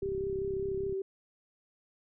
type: tone with vibrato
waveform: sine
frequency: 388.2 Hz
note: G4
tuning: 17 cents flat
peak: -31 dBFS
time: 0.02-1.02 s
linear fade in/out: 5 ms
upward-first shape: sine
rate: 5.1 Hz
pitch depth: 19 cents each way
type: click train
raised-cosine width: 5 ms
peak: -31 dBFS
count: 31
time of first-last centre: 0.03-0.926 s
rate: 33.5 Hz
effects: none